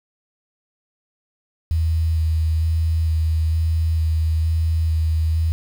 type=tone with vibrato; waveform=sine; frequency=80.5 Hz; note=E2; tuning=41 cents flat; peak=-16 dBFS; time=1.71-5.52 s; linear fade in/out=0 ms; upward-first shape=square; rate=1.1 Hz; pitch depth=14 cents each way; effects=7-bit